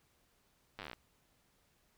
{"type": "slowing click train", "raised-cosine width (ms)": 0.3, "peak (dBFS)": -28, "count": 12, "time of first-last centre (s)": [0.79, 0.932], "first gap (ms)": 9, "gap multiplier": 1.07, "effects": ["pink hiss -73 dBFS RMS until 1.97 s"]}